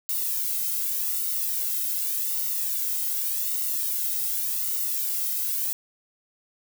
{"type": "noise with flanger", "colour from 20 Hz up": "violet", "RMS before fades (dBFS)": -27, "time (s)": [0.09, 5.73], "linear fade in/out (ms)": 0, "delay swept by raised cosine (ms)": [1.2, 1.75], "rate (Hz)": 0.86, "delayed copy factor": -0.95, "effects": []}